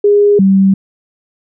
sine tone pair in turn, 410 / 193.49 Hz, G#4 / G3, -22 / -22 cents, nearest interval octave + minor second, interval 1300 cents, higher first, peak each -5 dBFS, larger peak neither, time 0.04-0.39 / 0.39-0.74 s, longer neither, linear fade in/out 5 ms, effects none

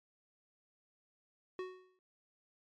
square tone with exponential decay, 370 Hz, F#4, in tune, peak -37 dBFS, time 1.59-1.99 s, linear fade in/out 1 ms, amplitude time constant 85 ms, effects low-pass 3000 Hz 12 dB/octave + MP3 64 kbps

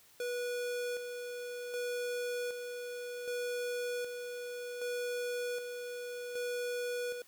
square tone with tremolo, 488 Hz, B4, 21 cents flat, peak -35 dBFS, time 0.2-7.22 s, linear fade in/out 2 ms, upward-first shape square, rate 0.65 Hz, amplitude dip 45%, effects white hiss -62 dBFS RMS until 7.27 s

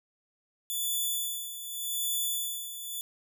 5% pulse tone with tremolo, 3470 Hz, A7, 25 cents flat, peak -20 dBFS, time 0.7-3.01 s, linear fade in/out 0 ms, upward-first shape sine, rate 0.85 Hz, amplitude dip 70%, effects none

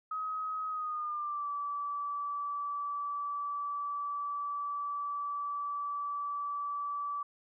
sine tone with pitch glide, 1267 to 1155.2 Hz, D#6 to D6, +31 to -29 cents, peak -33 dBFS, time 0.11-7.23 s, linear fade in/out 5 ms, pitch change -160 cents, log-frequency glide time 0.68-1.49 s, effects none

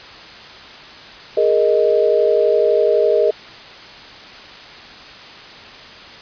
sine chord, Ab suspended second, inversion none, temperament just, 415.3 / 467.2 / 623 Hz, Ab4 / Bb4 / Eb5, 0 / +4 / +2 cents, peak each -16 dBFS, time 1.37-3.31 s, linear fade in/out 5 ms, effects white hiss -37 dBFS RMS until 6.21 s + resampled to 11025 Hz

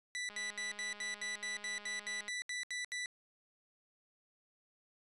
sawtooth tone bursts, 1975.5 Hz, B6, in tune, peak -34 dBFS, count 14, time 0.15-3.059 s, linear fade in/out 0 ms, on 140 ms, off 73 ms
click train, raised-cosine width 0.3 ms, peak -37 dBFS, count 412, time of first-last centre 0.3-2.286 s, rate 207 Hz
effects resampled to 24000 Hz

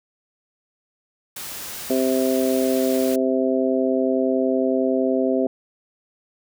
white noise, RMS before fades -33 dBFS, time 1.36-3.16 s, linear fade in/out 5 ms
harmonic tone, 130.81 Hz, C3, in tune, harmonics 2 / 3 / 4 / 5, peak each -21 / -23 / -24 / -25 dBFS, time 1.9-5.47 s, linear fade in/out 2 ms
effects none

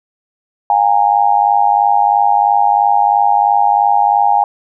sine tone with amplitude modulation, 817 Hz, G#5, 29 cents flat, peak -4 dBFS, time 0.7-4.44 s, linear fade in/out 2 ms, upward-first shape sine, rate 103 Hz, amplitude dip 95%, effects none

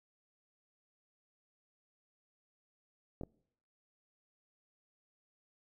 clicks, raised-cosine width 2 ms, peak -28 dBFS, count 2, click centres 3.212 / 3.235 s, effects noise-tail reverb RT60 0.7 s tail -24 dB re dry

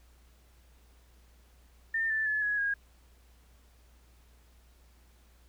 sine tone with pitch steps, 1806 / 1761.7 / 1718.5 / 1676.3 / 1635.2 Hz, A6 / A6 / A6 / G#6 / G#6, +45 / +2 / -41 / +16 / -27 cents, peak -27 dBFS, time 1.94-2.74 s, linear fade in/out 5 ms, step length 160 ms, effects added 60 Hz sine -58 dBFS peak until 5.48 s + pink hiss -66 dBFS RMS until 5.48 s

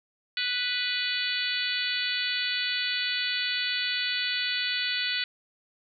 harmonic tone, 493.9 Hz, B4, in tune, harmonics 3 / 4 / 5 / 6 / 7 / 8 / 9, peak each -34 / -34 / -34 / -34 / -34 / -34 / -34 dBFS, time 0.37-5.24 s, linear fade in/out 2 ms, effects none

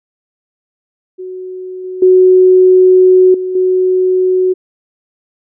sine tone with level steps, 370 Hz, F#4, in tune, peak -22 / -20 / -3 / -15 / -8 dBFS, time 1.18-4.54 s, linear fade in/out 20 ms, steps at 1.84 / 2.02 / 3.34 / 3.55 s, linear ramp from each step 5 ms, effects none

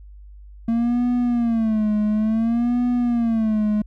triangle tone with vibrato, 227.4 Hz, A#3, 43 cents flat, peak -15 dBFS, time 0.68-3.82 s, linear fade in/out 5 ms, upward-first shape sine, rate 0.57 Hz, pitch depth 130 cents each way, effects added 50 Hz sine -39 dBFS peak until 3.86 s

